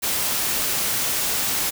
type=noise; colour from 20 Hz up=white; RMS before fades=-23 dBFS; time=0.02-1.71 s; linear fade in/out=20 ms; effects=none